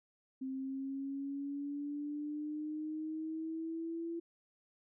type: exponential sweep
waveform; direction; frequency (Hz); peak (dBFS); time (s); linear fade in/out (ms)
sine; up; 262.7 to 337.3; -37; 0.41-4.2; 10
effects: none